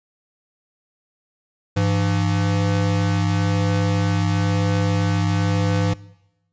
square tone pair together, 100.72 / 168.2 Hz, G2 / E3, +47 / +35 cents, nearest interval major sixth, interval 888 cents, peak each -19 / -23 dBFS, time 1.76-5.94 s, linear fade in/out 10 ms, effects noise-tail reverb RT60 0.9 s tail -21 dB re dry + resampled to 16000 Hz

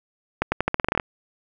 accelerating click train, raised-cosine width 0.5 ms, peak -5 dBFS, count 12, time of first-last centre 0.42-0.998 s, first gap 100 ms, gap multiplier 0.86, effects none

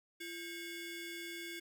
25% pulse ring-modulated tone, 1260 Hz, D#6, 21 cents sharp, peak -36 dBFS, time 0.2-1.6 s, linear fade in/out 10 ms, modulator 919 Hz, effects none

